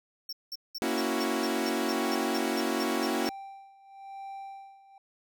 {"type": "tone bursts", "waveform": "square", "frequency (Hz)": 5450, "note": "F8", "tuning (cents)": -43, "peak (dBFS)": -35, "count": 14, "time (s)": [0.29, 3.292], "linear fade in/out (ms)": 5, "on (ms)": 38, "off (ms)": 190}
{"type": "chord", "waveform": "sawtooth", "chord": "F# dominant seventh", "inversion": "first", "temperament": "equal", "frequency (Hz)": [233.1, 277.2, 329.6, 370], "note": ["A#3", "C#4", "E4", "F#4"], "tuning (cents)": [0, 0, 0, 0], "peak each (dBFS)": -29, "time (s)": [0.82, 3.29], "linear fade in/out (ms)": 0}
{"type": "tone with tremolo", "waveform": "triangle", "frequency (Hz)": 784, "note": "G5", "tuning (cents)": 0, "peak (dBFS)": -36, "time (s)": [1.92, 4.98], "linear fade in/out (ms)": 2, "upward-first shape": "sine", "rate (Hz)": 0.94, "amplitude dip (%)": 85}
{"effects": []}